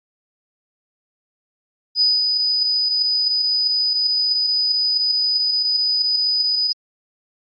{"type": "tone with ADSR envelope", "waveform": "sine", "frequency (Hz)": 4978, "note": "D#8", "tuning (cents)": 0, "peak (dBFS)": -12, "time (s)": [1.95, 6.73], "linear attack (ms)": 60, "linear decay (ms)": 200, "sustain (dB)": -4, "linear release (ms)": 12, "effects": ["AAC 32 kbps"]}